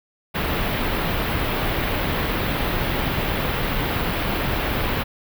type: band-stop noise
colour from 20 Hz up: pink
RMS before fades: -23 dBFS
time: 0.34-5.04 s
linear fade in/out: 20 ms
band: 3600 to 15000 Hz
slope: 24 dB/octave
effects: none